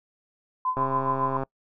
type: tone with tremolo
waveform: sine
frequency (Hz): 1020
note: C6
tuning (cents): -44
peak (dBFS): -21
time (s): 0.65-1.37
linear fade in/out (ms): 2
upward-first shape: triangle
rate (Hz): 7.2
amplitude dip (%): 90
type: click train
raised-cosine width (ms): 1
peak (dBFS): -16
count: 90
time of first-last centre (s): 0.77-1.434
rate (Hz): 134
effects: noise-tail reverb RT60 0.1 s tail -25 dB re dry